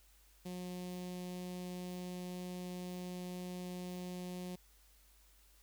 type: tone with notch filter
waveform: sawtooth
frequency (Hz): 180.2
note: F#3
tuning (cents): -45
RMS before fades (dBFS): -44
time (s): 0.45-4.56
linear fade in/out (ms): 10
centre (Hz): 1400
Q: 0.8
effects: added 50 Hz sine -65 dBFS peak until 5.62 s + white hiss -68 dBFS RMS until 5.62 s